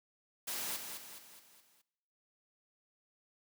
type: noise with echo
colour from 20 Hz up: white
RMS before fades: -39 dBFS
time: 0.47-0.77 s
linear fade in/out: 10 ms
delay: 210 ms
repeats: 5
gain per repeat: -6 dB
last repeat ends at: 1.82 s
effects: noise-tail reverb RT60 1.0 s tail -21 dB re dry + high-pass 150 Hz 12 dB/octave